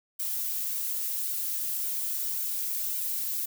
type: noise with flanger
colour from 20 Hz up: violet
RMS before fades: -31 dBFS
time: 0.19-3.46 s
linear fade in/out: 10 ms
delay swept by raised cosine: 1.3 to 4 ms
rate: 1.8 Hz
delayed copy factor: +0.65
effects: none